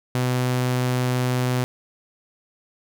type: tone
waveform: sawtooth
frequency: 125.9 Hz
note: B2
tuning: 34 cents sharp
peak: -16 dBFS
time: 0.15-1.64 s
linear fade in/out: 0 ms
effects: none

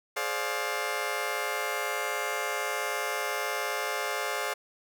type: chord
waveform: 15% pulse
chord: D half-diminished seventh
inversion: second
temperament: just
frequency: 422.9 / 528.6 / 587.3 / 704.8 Hz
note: Ab4 / C5 / D5 / F5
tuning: +31 / +18 / 0 / +16 cents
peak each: -29 dBFS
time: 0.16-4.54 s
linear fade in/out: 10 ms
effects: none

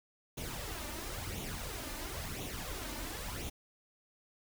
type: noise with flanger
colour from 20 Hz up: pink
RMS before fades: -41 dBFS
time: 0.37-3.5 s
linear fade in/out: 10 ms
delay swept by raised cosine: 0.3 to 3.4 ms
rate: 0.97 Hz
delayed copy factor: +0.6
effects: none

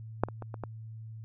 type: clicks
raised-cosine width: 1 ms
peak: -10 / -26 / -26 / -26 / -21 dBFS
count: 5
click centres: 0.236 / 0.286 / 0.423 / 0.542 / 0.637 s
effects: added 111 Hz sine -41 dBFS peak until 1.24 s

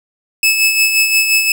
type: tone with tremolo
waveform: sawtooth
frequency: 2604 Hz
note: E7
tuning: 22 cents flat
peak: -5 dBFS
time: 0.43-1.52 s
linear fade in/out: 2 ms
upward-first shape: sine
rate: 5.7 Hz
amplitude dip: 50%
effects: none

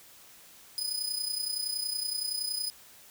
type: tone with amplitude modulation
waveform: sawtooth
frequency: 5000 Hz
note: D#8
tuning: 8 cents sharp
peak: -25 dBFS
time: 0.78-2.7 s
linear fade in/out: 0 ms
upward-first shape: sine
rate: 30.7 Hz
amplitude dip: 65%
effects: white hiss -54 dBFS RMS until 3.1 s

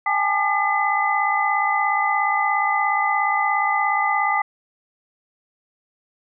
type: tone cluster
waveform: sine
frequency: 803 / 860 / 1206 / 2016 Hz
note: G5 / A5 / D6 / B6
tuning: +41 / -40 / +46 / +35 cents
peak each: -23 dBFS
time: 0.06-4.42 s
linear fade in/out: 5 ms
effects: none

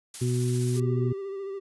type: noise with tremolo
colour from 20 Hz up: blue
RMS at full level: -35 dBFS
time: 0.14-0.8 s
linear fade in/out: 2 ms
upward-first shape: triangle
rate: 15 Hz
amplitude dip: 30%
type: harmonic tone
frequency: 123.47 Hz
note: B2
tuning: in tune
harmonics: 1 / 2 / 3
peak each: -24 / -32 / -31 dBFS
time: 0.21-1.13 s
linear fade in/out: 10 ms
type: tone with vibrato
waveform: triangle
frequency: 392 Hz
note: G4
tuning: in tune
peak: -30 dBFS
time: 0.75-1.6 s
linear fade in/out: 20 ms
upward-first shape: sine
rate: 14 Hz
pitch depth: 32 cents each way
effects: resampled to 24000 Hz

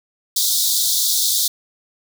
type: high-pass noise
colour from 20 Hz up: pink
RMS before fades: -18 dBFS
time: 0.36-1.48 s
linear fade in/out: 5 ms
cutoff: 3500 Hz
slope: 96 dB/octave
effects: none

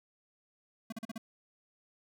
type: tone bursts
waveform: square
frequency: 223.9 Hz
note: A3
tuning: 30 cents sharp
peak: -38 dBFS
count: 5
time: 0.9-1.18 s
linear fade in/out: 5 ms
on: 24 ms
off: 40 ms
effects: none

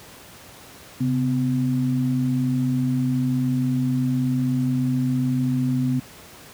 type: tone pair together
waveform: sine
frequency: 134 / 253 Hz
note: C3 / B3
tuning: +42 / +42 cents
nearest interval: major seventh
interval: 1100 cents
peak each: -22 / -21 dBFS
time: 1-6 s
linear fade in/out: 10 ms
effects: pink hiss -44 dBFS RMS until 6.53 s + high-pass 80 Hz 12 dB/octave

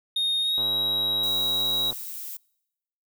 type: tone with pitch glide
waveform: triangle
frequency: 3703 to 3842 Hz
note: A#7 to B7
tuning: -12 to -48 cents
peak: -21 dBFS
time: 0.16-1.91 s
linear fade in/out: 5 ms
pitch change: +64 cents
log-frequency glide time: 0.41-0.64 s
type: click train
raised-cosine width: 1 ms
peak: -26 dBFS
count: 164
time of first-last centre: 0.58-1.927 s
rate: 121 Hz
type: noise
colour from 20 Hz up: violet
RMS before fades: -36 dBFS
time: 1.23-2.37 s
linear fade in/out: 5 ms
effects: noise-tail reverb RT60 0.9 s tail -26 dB re dry

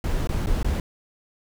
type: noise with dropouts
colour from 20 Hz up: brown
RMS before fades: -23 dBFS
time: 0.04-0.8 s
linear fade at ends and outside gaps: 2 ms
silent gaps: 0.273-0.29 / 0.461-0.469 / 0.63-0.645 s
effects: none

